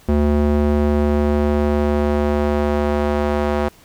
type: tone with band-pass filter sweep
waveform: square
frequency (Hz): 73.42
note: D2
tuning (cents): 0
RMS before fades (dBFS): -17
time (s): 0.08-3.69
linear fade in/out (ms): 10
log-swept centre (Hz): 280 to 640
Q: 0.78
effects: pink hiss -49 dBFS RMS until 3.84 s